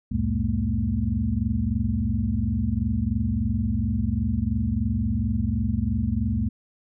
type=tone cluster; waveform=sine; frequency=68.6 / 89.2 / 112.8 / 209.1 / 232 Hz; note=C#2 / F2 / A2 / G#3 / A#3; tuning=-17 / +37 / +44 / +12 / -8 cents; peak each=-28 dBFS; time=0.11-6.49 s; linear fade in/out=10 ms; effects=none